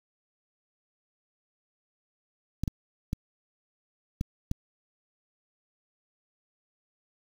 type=clicks; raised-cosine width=5 ms; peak=-16 dBFS; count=5; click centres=2.636 / 2.678 / 3.131 / 4.211 / 4.514 s; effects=7-bit